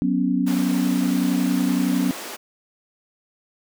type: chord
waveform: sine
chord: F# suspended fourth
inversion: none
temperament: just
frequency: 185 / 246.7 / 277.5 Hz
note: F#3 / B3 / C#4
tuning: 0 / -2 / +2 cents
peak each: -23 / -22 / -22 dBFS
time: 0.02-2.11 s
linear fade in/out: 0 ms
type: high-pass noise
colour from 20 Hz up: pink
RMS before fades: -34 dBFS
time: 0.46-2.37 s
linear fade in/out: 20 ms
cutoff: 280 Hz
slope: 24 dB/octave
effects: none